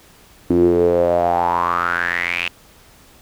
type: tone with band-pass filter sweep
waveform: sawtooth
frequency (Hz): 86.8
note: F2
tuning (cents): -10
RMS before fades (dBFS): -17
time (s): 0.5-2.48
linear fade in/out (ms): 0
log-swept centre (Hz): 300 to 2700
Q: 7.6
effects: pink hiss -48 dBFS RMS until 3.21 s